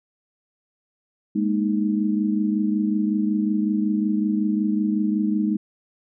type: chord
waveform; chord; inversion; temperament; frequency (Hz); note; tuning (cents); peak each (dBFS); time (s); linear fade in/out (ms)
sine; Ab suspended second; none; equal; 207.7 / 233.1 / 311.1; Ab3 / Bb3 / Eb4; 0 / 0 / 0; -21 / -27 / -24; 1.35-5.57; 10
effects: none